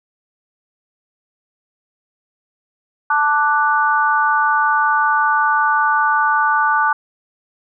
sine chord, D major, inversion second, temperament equal, 880 / 1174.7 / 1480 Hz, A5 / D6 / F#6, 0 / 0 / 0 cents, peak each -17 / -17 / -17 dBFS, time 3.1-6.93 s, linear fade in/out 5 ms, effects none

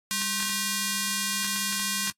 5% pulse ring-modulated tone, 869 Hz, A5, 22 cents flat, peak -11 dBFS, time 0.11-2.1 s, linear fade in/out 0 ms, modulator 671 Hz, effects noise-tail reverb RT60 0.1 s tail -23 dB re dry + AAC 64 kbps

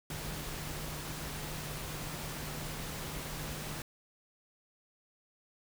sine tone in noise, 151.4 Hz, D#3, 47 cents flat, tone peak -45 dBFS, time 0.1-3.82 s, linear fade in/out 2 ms, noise pink, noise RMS -41 dBFS, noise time 0.1-3.82 s, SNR -7 dB, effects none

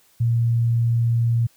sine tone, 116.9 Hz, A#2, 5 cents sharp, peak -16 dBFS, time 0.2-1.47 s, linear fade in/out 10 ms, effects white hiss -58 dBFS RMS until 1.56 s

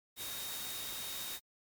sine tone in noise, 3729 Hz, A#7, in tune, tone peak -45 dBFS, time 0.16-1.4 s, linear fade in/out 50 ms, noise white, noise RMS -42 dBFS, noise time 0.16-1.4 s, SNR -6 dB, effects MP3 96 kbps

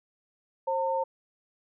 sine tone pair together, 533 / 906.2 Hz, C5 / A#5, +32 / -49 cents, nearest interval major sixth, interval 919 cents, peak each -28 dBFS, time 0.67-1.04 s, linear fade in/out 10 ms, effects none

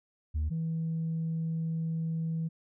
sine tone pair in turn, 76.7 / 162.62 Hz, D#2 / E3, -24 / -23 cents, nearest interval octave + minor second, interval 1301 cents, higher second, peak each -25 / -28 dBFS, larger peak first, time 0.34-0.5 / 0.5-2.49 s, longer second, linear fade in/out 20 ms, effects tanh soft clip ceiling -26 dBFS

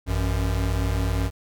square tone pair together, 54.46 / 92.5 Hz, A1 / F#2, -17 / 0 cents, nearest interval major sixth, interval 917 cents, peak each -25 / -25 dBFS, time 0.06-1.31 s, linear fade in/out 50 ms, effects none

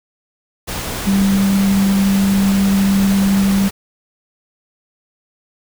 sine tone in noise, 196 Hz, G3, in tune, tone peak -11 dBFS, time 1.06-3.69 s, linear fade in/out 20 ms, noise pink, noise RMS -24 dBFS, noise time 0.67-3.71 s, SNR +10 dB, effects none

